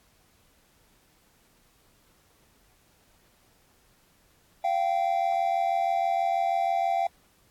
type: tone pair together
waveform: triangle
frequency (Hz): 690 / 776.2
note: F5 / G5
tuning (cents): -21 / -17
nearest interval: major second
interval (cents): 204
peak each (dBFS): -24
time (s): 4.64-7.07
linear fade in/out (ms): 5
effects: pink hiss -63 dBFS RMS until 7.5 s + AAC 64 kbps